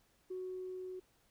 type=tone with level ramp; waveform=sine; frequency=370 Hz; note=F#4; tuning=in tune; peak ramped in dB=-38 to -42 dBFS; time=0.3-1 s; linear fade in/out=10 ms; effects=tanh soft clip ceiling -34 dBFS + pink hiss -72 dBFS RMS until 1.3 s